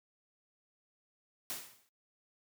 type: noise with exponential decay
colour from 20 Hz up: white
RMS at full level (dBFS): -37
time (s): 1.5-1.89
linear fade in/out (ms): 0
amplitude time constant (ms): 84
effects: noise-tail reverb RT60 0.1 s tail -19 dB re dry + high-pass 80 Hz 12 dB/octave